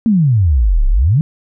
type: exponential two-way sweep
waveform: sine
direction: down then up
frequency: 237 to 30.87 to 168.6 Hz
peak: -8 dBFS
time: 0.06-1.21 s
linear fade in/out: 0 ms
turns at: 0.87 s
effects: none